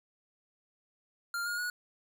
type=tone with pitch steps; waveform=square; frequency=1396.9 / 1427.1 / 1457.9 Hz; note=F6 / F6 / F#6; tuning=0 / +37 / -26 cents; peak=-33 dBFS; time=1.34-1.7 s; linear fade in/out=2 ms; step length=120 ms; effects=none